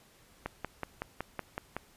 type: click train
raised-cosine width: 0.5 ms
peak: -19 dBFS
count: 8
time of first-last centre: 0.46-1.766 s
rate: 5.36 Hz
effects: pink hiss -61 dBFS RMS until 1.96 s + resampled to 32000 Hz